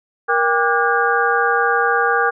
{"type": "tone cluster", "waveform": "sine", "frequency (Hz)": [470.5, 796, 1176, 1444, 1620], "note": ["A#4", "G5", "D6", "F#6", "G#6"], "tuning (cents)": [16, 26, 2, -43, -43], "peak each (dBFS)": -20, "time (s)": [0.28, 2.31], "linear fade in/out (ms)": 20, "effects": []}